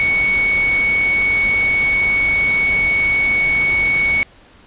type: tone in noise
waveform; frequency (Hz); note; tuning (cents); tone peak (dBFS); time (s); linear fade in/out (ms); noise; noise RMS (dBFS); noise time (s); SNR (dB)
sine; 2226; C#7; +7; -13; 0-4.23; 0; pink; -28; 0-4.23; +12
effects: pink hiss -47 dBFS RMS until 4.66 s + resampled to 8000 Hz